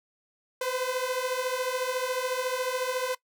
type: beating tone pair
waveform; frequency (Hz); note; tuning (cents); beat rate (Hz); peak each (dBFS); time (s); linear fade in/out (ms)
sawtooth; 502 / 516; B4 / C5; +28 / -24; 14; -27; 0.61-3.15; 5
effects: noise-tail reverb RT60 0.1 s tail -20 dB re dry